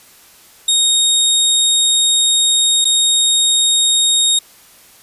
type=tone with dropouts; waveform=25% pulse; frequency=3729 Hz; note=A#7; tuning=in tune; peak=-7 dBFS; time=0.68-4.39 s; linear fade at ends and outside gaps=5 ms; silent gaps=2.845-2.852 s; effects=white hiss -45 dBFS RMS until 5.02 s + resampled to 32000 Hz